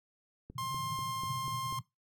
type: click train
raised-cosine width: 3 ms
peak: -33 dBFS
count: 6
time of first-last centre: 0.5-1.725 s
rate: 4.08 Hz
type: band-pass noise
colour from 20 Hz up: white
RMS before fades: -44 dBFS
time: 0.55-1.82 s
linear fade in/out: 10 ms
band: 110 to 150 Hz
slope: 48 dB/octave
type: tone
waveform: 45% pulse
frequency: 1058 Hz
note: C6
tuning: 19 cents sharp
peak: -35 dBFS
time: 0.58-1.79 s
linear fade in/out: 2 ms
effects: noise-tail reverb RT60 0.2 s tail -21 dB re dry